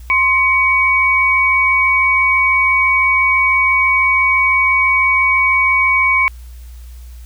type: tone pair together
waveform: sine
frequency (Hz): 1051.1 / 2253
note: C6 / C#7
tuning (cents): +8 / +28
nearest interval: octave + minor second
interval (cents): 1320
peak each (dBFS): -16 / -11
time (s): 0.1-6.28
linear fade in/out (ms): 0
effects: added 60 Hz sine -31 dBFS peak until 7.25 s + white hiss -49 dBFS RMS until 7.25 s